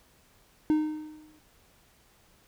triangle tone with exponential decay, 307.5 Hz, D#4, 20 cents flat, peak -17 dBFS, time 0.7-1.39 s, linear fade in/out 0 ms, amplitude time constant 150 ms, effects pink hiss -62 dBFS RMS until 2.47 s

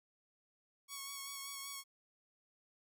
5% pulse tone with vibrato, 1108.7 Hz, C#6, in tune, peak -32 dBFS, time 0.88-1.84 s, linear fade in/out 50 ms, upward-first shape sine, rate 5.2 Hz, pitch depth 22 cents each way, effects none

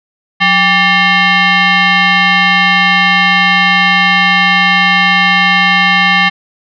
sine tone with frequency modulation, 181.4 Hz, F#3, 34 cents flat, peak -6 dBFS, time 0.4-6.3 s, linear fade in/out 20 ms, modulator 979 Hz, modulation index 3, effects none

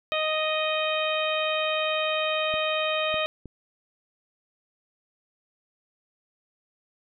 harmonic tone, 622.3 Hz, D#5, in tune, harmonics 1 / 2 / 3 / 4 / 5 / 6, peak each -27 / -31 / -36 / -30 / -33 / -34 dBFS, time 0.12-3.26 s, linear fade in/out 0 ms
clicks, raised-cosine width 3 ms, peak -27 dBFS, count 3, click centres 2.54 / 3.142 / 3.457 s
effects none

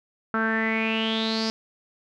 sawtooth tone with low-pass filter sweep, 222.3 Hz, A3, 18 cents sharp, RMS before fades -25 dBFS, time 0.34-1.5 s, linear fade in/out 0 ms, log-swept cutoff 1400 to 5100 Hz, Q 8.8, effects none

